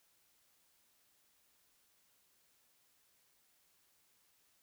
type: silence
effects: white hiss -73 dBFS RMS until 4.62 s